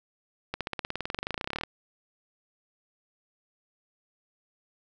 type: accelerating click train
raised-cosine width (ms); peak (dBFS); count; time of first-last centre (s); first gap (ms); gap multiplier
0.3; -15; 27; 0.54-1.635; 67; 0.96
effects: none